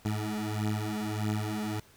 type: beating tone pair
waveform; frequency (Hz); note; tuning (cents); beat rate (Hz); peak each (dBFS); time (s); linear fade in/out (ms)
20% pulse; 105.6 / 107.2; G#2 / A2; +29 / -45; 1.6; -28 / -28; 0.05-1.8; 5
effects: pink hiss -59 dBFS RMS until 1.96 s